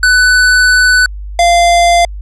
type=tone pair in turn; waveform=square; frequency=1496 / 691.9 Hz; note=F#6 / F5; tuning=+19 / -16 cents; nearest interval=octave + minor second; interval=1335 cents; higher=first; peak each=-6 dBFS; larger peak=neither; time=0.03-1.06 / 1.39-2.05 s; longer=first; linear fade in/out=2 ms; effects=added 50 Hz sine -21 dBFS peak until 2.21 s + resampled to 22050 Hz